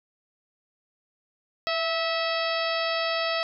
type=harmonic tone with a mistuned harmonic; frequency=650 Hz; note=E5; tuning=24 cents flat; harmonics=1 / 2 / 3 / 4 / 5 / 6 / 7 / 8; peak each=-28 / -31 / -33 / -34 / -35 / -36 / -36 / -37 dBFS; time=1.67-3.43 s; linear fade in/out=0 ms; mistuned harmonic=1; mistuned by=+35 cents; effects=none